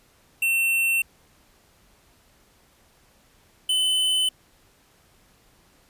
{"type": "tone pair in turn", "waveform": "square", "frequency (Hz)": [2700, 3028], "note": ["E7", "F#7"], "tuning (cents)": [41, 39], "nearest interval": "major second", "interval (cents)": 198, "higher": "second", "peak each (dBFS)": -20, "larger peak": "neither", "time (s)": [[0.42, 1.02], [3.69, 4.29]], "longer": "neither", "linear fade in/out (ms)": 5, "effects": ["pink hiss -59 dBFS RMS until 5.89 s", "resampled to 32000 Hz"]}